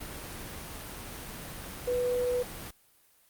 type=tone in noise; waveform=sine; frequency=493.7 Hz; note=B4; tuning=1 cent flat; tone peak=-26 dBFS; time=1.87-2.43 s; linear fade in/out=10 ms; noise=pink; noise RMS=-41 dBFS; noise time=0-2.71 s; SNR=+12 dB; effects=white hiss -64 dBFS RMS until 3.29 s + Opus 32 kbps